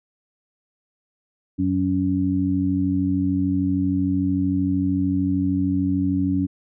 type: harmonic tone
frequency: 93.2 Hz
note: F#2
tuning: 13 cents sharp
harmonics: 1 / 2 / 3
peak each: -26 / -25 / -20 dBFS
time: 1.58-6.47 s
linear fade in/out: 20 ms
effects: none